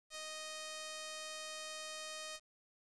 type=tone; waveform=5% pulse; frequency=622.3 Hz; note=D#5; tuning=in tune; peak=-33 dBFS; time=0.1-2.4 s; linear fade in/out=50 ms; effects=resampled to 24000 Hz + 10-bit